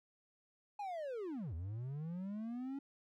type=linear two-way sweep; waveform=triangle; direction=down then up; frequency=843 to 77 to 280.8 Hz; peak=-38 dBFS; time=0.79-2.79 s; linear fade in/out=5 ms; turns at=1.54 s; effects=none